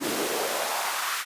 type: noise with high-pass filter sweep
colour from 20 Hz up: pink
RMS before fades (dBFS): -28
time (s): 0-1.25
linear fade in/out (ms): 50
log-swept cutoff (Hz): 270 to 1500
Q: 2.3
effects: resampled to 32000 Hz